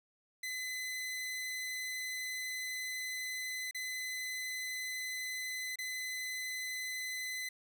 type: tone with dropouts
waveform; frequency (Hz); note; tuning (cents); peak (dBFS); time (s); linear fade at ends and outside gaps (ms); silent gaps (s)
sawtooth; 2022; B6; +40; -34; 0.43-7.49; 5; 3.711-3.746 / 5.758-5.786
effects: none